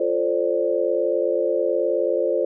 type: chord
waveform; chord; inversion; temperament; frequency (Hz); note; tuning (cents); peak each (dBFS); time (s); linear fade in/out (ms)
sine; D minor seventh; first; equal with one note detuned; 349.2 / 440 / 528.4 / 587.3; F4 / A4 / C5 / D5; 0 / 0 / +17 / 0; -25 / -25 / -22 / -25; 0-2.45; 5
effects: none